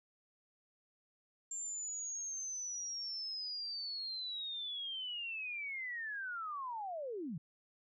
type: linear sweep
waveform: sine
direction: down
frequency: 7370 to 138.59 Hz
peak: -39 dBFS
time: 1.51-7.38 s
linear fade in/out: 5 ms
effects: none